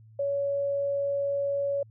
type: tone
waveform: sine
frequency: 562 Hz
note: C#5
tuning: 24 cents sharp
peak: -25 dBFS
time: 0.19-1.83 s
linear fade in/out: 5 ms
effects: added 110 Hz sine -50 dBFS peak until 1.9 s